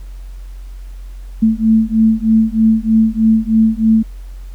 sine beating tone pair, 220 / 223.2 Hz, A3 / A3, 0 / +25 cents, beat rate 3.2 Hz, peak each -12 dBFS, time 1.42-4.03 s, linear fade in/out 10 ms, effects added 45 Hz sine -27 dBFS peak until 4.54 s + pink hiss -50 dBFS RMS until 4.54 s

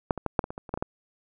clicks, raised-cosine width 1 ms, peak -8 / -19 / -12 / -6 / -18 / -21 / -22 / -27 / -14 / -18 / -13 dBFS, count 11, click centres 0.108 / 0.177 / 0.263 / 0.392 / 0.441 / 0.505 / 0.579 / 0.692 / 0.74 / 0.775 / 0.825 s, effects none

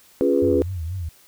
sine chord, C# dominant seventh, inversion none, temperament equal, 277.2 / 349.2 / 415.3 / 493.9 Hz, C#4 / E#4 / G#4 / B4, 0 / 0 / 0 / 0 cents, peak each -21 dBFS, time 0.21-0.62 s, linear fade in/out 0 ms
sine tone with vibrato, 86.9 Hz, F2, 8 cents flat, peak -25 dBFS, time 0.42-1.09 s, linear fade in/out 5 ms, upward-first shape triangle, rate 4.2 Hz, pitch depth 200 cents each way
effects tanh soft clip ceiling -4 dBFS + white hiss -53 dBFS RMS until 1.27 s

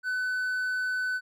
triangle tone, 1505 Hz, F#6, 29 cents sharp, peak -25 dBFS, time 0.03-1.21 s, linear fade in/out 50 ms, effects none

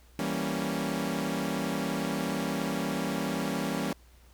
sawtooth chord, E diminished seventh, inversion none, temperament equal with one note detuned, 164.24 / 196 / 233.1 / 277.2 Hz, E3 / G3 / Bb3 / Db4, -6 / 0 / 0 / 0 cents, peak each -32 / -30 / -31 / -30 dBFS, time 0.19-3.93 s, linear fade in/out 2 ms, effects added 60 Hz sine -55 dBFS peak until 4.33 s + pink hiss -62 dBFS RMS until 4.33 s

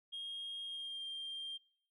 sine tone with pitch glide, 3247 to 3188 Hz, G#7 to G7, -40 to +28 cents, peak -39 dBFS, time 0.12-1.58 s, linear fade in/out 20 ms, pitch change -32 cents, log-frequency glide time 0.64-1.05 s, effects noise-tail reverb RT60 0.6 s tail -22 dB re dry + tanh soft clip ceiling -39 dBFS

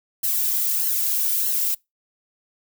violet noise with flanger, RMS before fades -22 dBFS, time 0.23-1.75 s, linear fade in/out 10 ms, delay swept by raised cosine 0.83 to 2.33 ms, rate 1.6 Hz, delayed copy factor -0.7, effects noise-tail reverb RT60 0.2 s tail -25 dB re dry

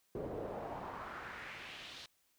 brown noise with band-pass filter sweep, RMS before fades -45 dBFS, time 0.15-2.06 s, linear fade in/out 2 ms, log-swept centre 390 to 4200 Hz, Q 2.1, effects white hiss -75 dBFS RMS until 2.38 s

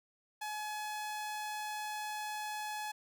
sawtooth tone, 848 Hz, G#5, 36 cents sharp, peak -34 dBFS, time 0.41-2.92 s, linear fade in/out 10 ms, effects none

